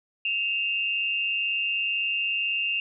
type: tone pair together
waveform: sine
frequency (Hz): 2567 / 2771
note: E7 / F7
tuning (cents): -47 / -14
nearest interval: minor second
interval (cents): 133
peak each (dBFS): -30 / -25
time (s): 0.25-2.8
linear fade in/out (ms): 2
effects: none